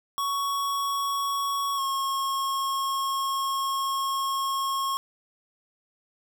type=tone pair in turn; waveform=square; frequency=1115 / 1086.4 Hz; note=C#6 / C#6; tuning=+10 / -35 cents; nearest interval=unison; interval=45 cents; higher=first; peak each=-26 dBFS; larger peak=neither; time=0.18-1.78 / 1.78-4.97 s; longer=second; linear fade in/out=0 ms; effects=none